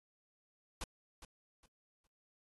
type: noise with echo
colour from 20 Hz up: pink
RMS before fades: -41 dBFS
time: 0.81-0.84 s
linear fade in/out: 2 ms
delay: 410 ms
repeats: 3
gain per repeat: -12 dB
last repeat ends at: 2.07 s
effects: AAC 32 kbps